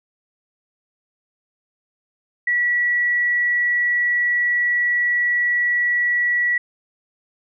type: tone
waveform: sine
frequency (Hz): 1940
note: B6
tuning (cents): -31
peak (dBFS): -16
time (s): 2.47-6.58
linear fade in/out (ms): 5
effects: none